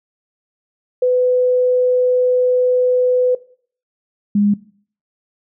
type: tone pair in turn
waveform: sine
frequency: 501 / 204.8 Hz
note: B4 / G#3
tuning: +25 / -24 cents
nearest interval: octave + minor third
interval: 1549 cents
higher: first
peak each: -11 dBFS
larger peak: neither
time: 1.02-3.35 / 4.35-4.54 s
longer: first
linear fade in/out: 5 ms
effects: noise-tail reverb RT60 0.5 s tail -19 dB re dry